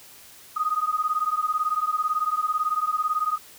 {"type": "beating tone pair", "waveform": "sine", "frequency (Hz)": [1236, 1254], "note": ["D#6", "D#6"], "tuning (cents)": [-12, 13], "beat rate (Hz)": 18, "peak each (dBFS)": -25, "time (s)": [0.56, 3.38], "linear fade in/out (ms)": 10, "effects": ["white hiss -48 dBFS RMS until 3.58 s"]}